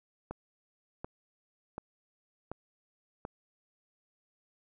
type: click train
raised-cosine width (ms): 1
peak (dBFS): -24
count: 5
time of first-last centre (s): 0.31-3.251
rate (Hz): 1.36
effects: none